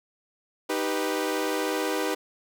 sawtooth chord, Eb augmented, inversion none, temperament equal, 311.1 / 392 / 493.9 Hz, Eb4 / G4 / B4, 0 / 0 / 0 cents, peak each -26 dBFS, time 0.69-2.15 s, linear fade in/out 10 ms, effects none

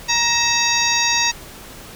harmonic tone with a mistuned harmonic, 939 Hz, A#5, 12 cents sharp, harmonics 1 / 2 / 3 / 4 / 5 / 6 / 7, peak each -23 / -23 / -23 / -23 / -23 / -23 / -23 dBFS, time 0.08-1.32 s, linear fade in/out 20 ms, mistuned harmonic 3, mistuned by -120 cents, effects pink hiss -38 dBFS RMS until 1.95 s

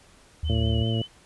sine tone, 77 Hz, D#2, 17 cents flat, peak -24 dBFS, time 0.43-0.83 s, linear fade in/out 5 ms
sine tone with vibrato, 2991 Hz, F#7, 18 cents sharp, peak -33 dBFS, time 0.44-1.08 s, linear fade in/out 50 ms, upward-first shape sine, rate 5.1 Hz, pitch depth 43 cents each way
harmonic tone, 112.4 Hz, A2, 37 cents sharp, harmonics 1 / 2 / 3 / 4 / 5 / 6, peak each -24 / -30 / -34 / -36 / -38 / -40 dBFS, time 0.49-1.02 s, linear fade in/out 5 ms
effects pink hiss -55 dBFS RMS until 1.25 s + resampled to 24000 Hz

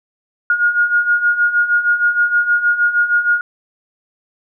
sine beating tone pair, 1427 / 1433.4 Hz, F6 / F6, +37 / +45 cents, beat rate 6.4 Hz, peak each -18 / -13 dBFS, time 0.5-3.41 s, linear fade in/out 2 ms, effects none

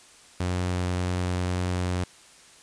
sawtooth tone, 90.2 Hz, F#2, 44 cents flat, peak -21 dBFS, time 0.4-2.04 s, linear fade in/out 5 ms, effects white hiss -52 dBFS RMS until 2.62 s + resampled to 22050 Hz

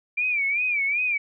sine tone with vibrato, 2349 Hz, D7, in tune, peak -21 dBFS, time 0.17-1.18 s, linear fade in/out 10 ms, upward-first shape sine, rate 2.6 Hz, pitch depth 120 cents each way, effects none

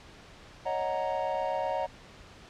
triangle chord, D# minor seventh, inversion third, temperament equal, 554.4 / 622.3 / 740 / 932.3 Hz, C#5 / D#5 / F#5 / A#5, 0 / 0 / 0 / 0 cents, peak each -32 dBFS, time 0.65-1.87 s, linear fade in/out 20 ms, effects pink hiss -51 dBFS RMS until 2.49 s + low-pass 5000 Hz 12 dB/octave

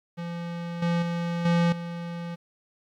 square tone with level steps, 171 Hz, F3, 36 cents flat, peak -32 / -23 / -27 / -20 / -33 dBFS, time 0.17-2.36 s, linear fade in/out 20 ms, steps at 0.82 / 1.02 / 1.45 / 1.72 s, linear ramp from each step 5 ms, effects low-pass 4000 Hz 12 dB/octave + 10-bit

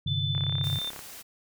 sine chord, G suspended fourth, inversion none, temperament just, 98 / 130.67 / 147 Hz, G2 / C3 / D3, 0 / -2 / +2 cents, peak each -31 dBFS, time 0.06-0.79 s, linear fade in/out 5 ms
sine tone with pitch glide, 3518 to 3582 Hz, A7 to A7, -1 to +30 cents, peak -30 dBFS, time 0.07-0.9 s, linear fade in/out 5 ms, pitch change +31 cents, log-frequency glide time 0.44-0.64 s
click train, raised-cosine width 0.5 ms, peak -26 dBFS, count 23, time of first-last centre 0.35-0.991 s, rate 34.3 Hz
white noise, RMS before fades -44 dBFS, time 0.63-1.23 s, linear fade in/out 20 ms
effects none

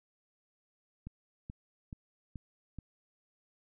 click train, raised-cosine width 5 ms, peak -30 dBFS, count 5, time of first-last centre 1.07-2.787 s, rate 2.33 Hz, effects none

